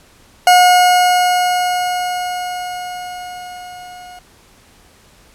40% pulse tone with level ramp, 722 Hz, F#5, 43 cents flat, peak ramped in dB -4 to -33 dBFS, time 0.47-4.19 s, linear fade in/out 2 ms, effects pink hiss -48 dBFS RMS until 5.34 s + low-pass 12000 Hz 12 dB/octave

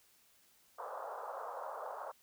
pink band-pass noise, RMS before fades -44 dBFS, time 0.78-2.12 s, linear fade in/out 10 ms, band 510 to 1300 Hz, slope 48 dB/octave, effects white hiss -68 dBFS RMS until 2.22 s

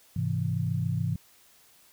sine chord, Ab augmented, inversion none, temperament equal, 103.83 / 130.81 / 164.81 Hz, Ab2 / C3 / E3, 0 / 0 / 0 cents, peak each -30 dBFS, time 0.16-1.16 s, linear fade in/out 5 ms, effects white hiss -59 dBFS RMS until 1.92 s

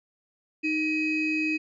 triangle ring-modulated tone, 1108.7 Hz, C#6, in tune, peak -19 dBFS, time 0.63-1.58 s, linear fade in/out 20 ms, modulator 1420 Hz, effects resampled to 16000 Hz

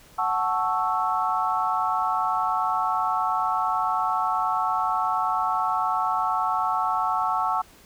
sine chord, F# minor seventh, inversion none, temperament equal, 740 / 880 / 1108.7 / 1318.5 Hz, F#5 / A5 / C#6 / E6, 0 / 0 / 0 / 0 cents, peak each -27 dBFS, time 0.18-7.62 s, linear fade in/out 10 ms, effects pink hiss -52 dBFS RMS until 7.85 s

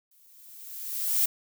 violet noise with exponential growth, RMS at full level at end -22 dBFS, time 0.11-1.26 s, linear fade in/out 5 ms, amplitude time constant 250 ms, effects none

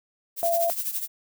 violet noise with tremolo, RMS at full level -26 dBFS, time 0.36-1.08 s, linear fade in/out 50 ms, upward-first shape triangle, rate 12 Hz, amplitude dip 80%
sine tone, 677 Hz, E5, 46 cents sharp, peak -21 dBFS, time 0.43-0.7 s, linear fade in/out 0 ms
effects none

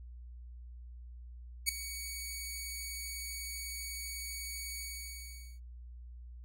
10% pulse tone with ADSR envelope, 2246 Hz, C#7, 22 cents sharp, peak -16 dBFS, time 1.66-5.6 s, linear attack 29 ms, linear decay 4 ms, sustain -15 dB, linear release 820 ms, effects added 60 Hz sine -46 dBFS peak until 6.44 s

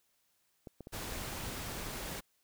clicks, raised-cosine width 2 ms, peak -32 dBFS, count 6, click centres 0.672 / 0.807 / 0.871 / 1.123 / 1.157 / 1.248 s
pink noise, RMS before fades -41 dBFS, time 0.92-2.21 s, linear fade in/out 20 ms
effects white hiss -75 dBFS RMS until 2.43 s

